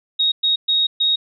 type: tone bursts at uneven times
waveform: sine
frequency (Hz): 3760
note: A#7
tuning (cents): +14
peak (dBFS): -14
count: 4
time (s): 0.19-0.32 / 0.43-0.56 / 0.68-0.87 / 1-1.16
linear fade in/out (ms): 10
effects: none